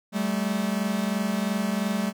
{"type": "tone pair together", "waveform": "45% pulse", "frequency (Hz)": [193.59, 216.5], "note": ["G3", "A3"], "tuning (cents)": [-21, -28], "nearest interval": "major second", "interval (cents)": 193, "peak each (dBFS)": -27, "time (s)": [0.12, 2.13], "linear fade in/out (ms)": 50, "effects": []}